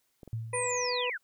clicks, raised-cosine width 2 ms, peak -33 dBFS, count 2, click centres 0.232 / 0.277 s
sine tone with exponential decay, 113 Hz, A2, 47 cents sharp, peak -29 dBFS, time 0.33-0.98 s, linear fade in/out 0 ms, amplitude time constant 140 ms
harmonic tone, 493.9 Hz, B4, in tune, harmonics 1 / 2 / 4 / 5, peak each -32 / -35 / -38 / -39 dBFS, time 0.53-1.1 s, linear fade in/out 5 ms
sine linear sweep, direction down, 9397 to 1338 Hz, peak -32 dBFS, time 0.53-1.18 s, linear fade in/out 20 ms
effects white hiss -74 dBFS RMS until 1.23 s

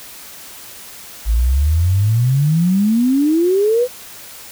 sine exponential sweep, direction up, 52.2 to 510 Hz, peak -11 dBFS, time 1.25-3.88 s, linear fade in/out 50 ms, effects white hiss -36 dBFS RMS until 4.51 s

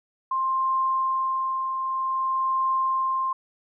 sine tone with tremolo, 1054 Hz, C6, 12 cents sharp, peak -20 dBFS, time 0.31-3.33 s, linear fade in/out 5 ms, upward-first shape triangle, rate 0.52 Hz, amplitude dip 45%, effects none

